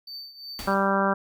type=tone with tremolo; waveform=triangle; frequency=4569 Hz; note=D8; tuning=48 cents flat; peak=-33 dBFS; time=0.07-0.74 s; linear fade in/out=5 ms; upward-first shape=triangle; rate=2.8 Hz; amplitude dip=80%
type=noise with exponential decay; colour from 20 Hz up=pink; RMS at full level=-34 dBFS; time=0.59-1.02 s; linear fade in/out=0 ms; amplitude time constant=92 ms
type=harmonic tone; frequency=196 Hz; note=G3; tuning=in tune; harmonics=1 / 2 / 3 / 4 / 5 / 6 / 7 / 8; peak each=-26 / -30 / -27 / -30 / -28 / -29 / -29 / -31 dBFS; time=0.67-1.14 s; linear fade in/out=10 ms
effects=none